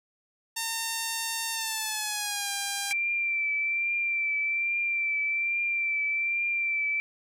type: tone with pitch glide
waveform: 5% pulse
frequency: 910 to 801.4 Hz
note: A#5 to G5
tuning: -42 to +38 cents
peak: -17 dBFS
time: 0.56-2.93 s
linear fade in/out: 10 ms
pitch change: -220 cents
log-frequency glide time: 1.51-2.51 s
type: tone with vibrato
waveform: sine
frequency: 2349 Hz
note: D7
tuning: in tune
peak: -25 dBFS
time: 2.91-7 s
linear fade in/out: 0 ms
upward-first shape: triangle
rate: 1.2 Hz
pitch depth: 33 cents each way
effects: none